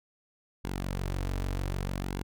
sawtooth tone with flanger, 46.71 Hz, F#1, 17 cents sharp, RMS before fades -33 dBFS, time 0.64-2.23 s, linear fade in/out 10 ms, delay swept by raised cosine 1.6 to 5.6 ms, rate 0.65 Hz, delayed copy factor -0.5, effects none

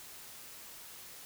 silence, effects white hiss -50 dBFS RMS until 1.25 s

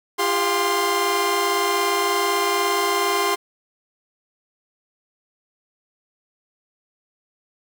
sawtooth tone cluster, 343.5 / 401 / 709 / 1047 Hz, F4 / G4 / F5 / C6, -29 / +39 / +26 / +1 cents, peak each -25 / -19 / -25 / -18 dBFS, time 0.18-3.36 s, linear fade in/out 20 ms, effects 8-bit

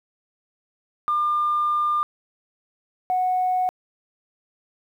sine tone pair in turn, 1200 / 736.3 Hz, D6 / F#5, +37 / -9 cents, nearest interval minor sixth, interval 846 cents, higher first, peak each -18 / -18 dBFS, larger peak neither, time 1.08-2.03 / 3.1-3.69 s, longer first, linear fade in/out 0 ms, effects tanh soft clip ceiling -14 dBFS + 9-bit

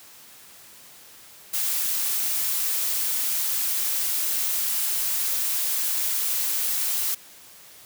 blue noise, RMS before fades -25 dBFS, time 1.53-7.15 s, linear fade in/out 10 ms, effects white hiss -48 dBFS RMS until 7.85 s + high-pass 60 Hz 12 dB/octave

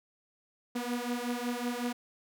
sawtooth beating tone pair, 240 / 245.4 Hz, B3 / B3, -49 / -11 cents, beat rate 5.4 Hz, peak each -31 dBFS, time 0.75-1.93 s, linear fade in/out 10 ms, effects none

